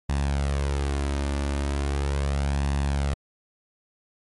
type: tone with flanger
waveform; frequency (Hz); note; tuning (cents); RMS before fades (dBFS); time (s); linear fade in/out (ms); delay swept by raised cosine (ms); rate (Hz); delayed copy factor
sawtooth; 70.2; C#2; +22; -25; 0.09-3.14; 5; 1.1 to 3.4; 0.38; +0.5
effects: MP3 48 kbps